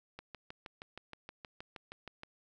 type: click train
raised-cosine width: 0.3 ms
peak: -29 dBFS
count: 14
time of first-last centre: 0.19-2.234 s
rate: 6.36 Hz
effects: none